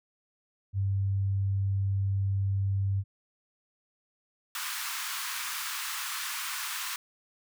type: tone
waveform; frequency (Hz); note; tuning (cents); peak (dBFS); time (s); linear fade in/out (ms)
sine; 98; G2; 0; -25; 0.73-3.04; 50
type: high-pass noise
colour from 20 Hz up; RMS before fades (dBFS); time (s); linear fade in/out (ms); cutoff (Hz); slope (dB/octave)
pink; -35; 4.55-6.96; 2; 1000; 48
effects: none